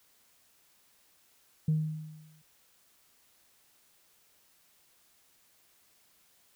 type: tone with exponential decay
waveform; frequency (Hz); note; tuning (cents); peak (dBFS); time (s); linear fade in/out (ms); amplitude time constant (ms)
sine; 155.56; D#3; 0; -21; 1.68-2.42; 5; 160
effects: tanh soft clip ceiling -20 dBFS + white hiss -66 dBFS RMS until 6.55 s